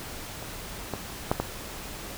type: clicks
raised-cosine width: 1 ms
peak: -24 / -16 / -8 / -12 dBFS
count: 4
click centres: 0.426 / 0.937 / 1.315 / 1.4 s
effects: pink hiss -39 dBFS RMS until 2.17 s